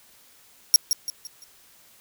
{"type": "tone with echo", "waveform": "sawtooth", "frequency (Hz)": 5600, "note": "F8", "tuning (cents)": 4, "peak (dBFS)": -8, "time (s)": [0.74, 0.76], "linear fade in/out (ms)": 0, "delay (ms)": 170, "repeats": 4, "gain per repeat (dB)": -8, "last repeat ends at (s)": 1.44, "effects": ["white hiss -55 dBFS RMS until 2 s"]}